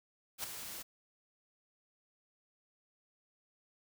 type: noise with ADSR envelope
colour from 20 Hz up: white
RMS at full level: -37 dBFS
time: 0.38-0.83 s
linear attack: 59 ms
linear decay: 4 ms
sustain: -8 dB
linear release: 15 ms
effects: none